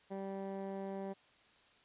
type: tone with low-pass filter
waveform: 15% pulse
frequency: 194.6 Hz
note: G3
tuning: 12 cents flat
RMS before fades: -42 dBFS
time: 0.1-1.14 s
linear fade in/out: 20 ms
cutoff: 990 Hz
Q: 0.76
effects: white hiss -66 dBFS RMS until 1.84 s + resampled to 8000 Hz